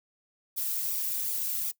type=noise with flanger; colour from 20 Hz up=violet; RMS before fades=-31 dBFS; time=0.56-1.72 s; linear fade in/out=20 ms; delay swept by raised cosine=0.83 to 3.43 ms; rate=2.7 Hz; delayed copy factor=+0.85; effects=noise-tail reverb RT60 0.1 s tail -19 dB re dry